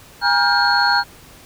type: tone cluster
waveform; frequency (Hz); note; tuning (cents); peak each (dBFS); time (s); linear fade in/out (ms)
sine; 815 / 951 / 1412 / 1580 / 4317; G#5 / A#5 / F6 / G6 / C#8; -33 / +34 / +19 / +13 / -47; -19; 0.21-1.04; 50
effects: tanh soft clip ceiling -3 dBFS + pink hiss -44 dBFS RMS until 1.45 s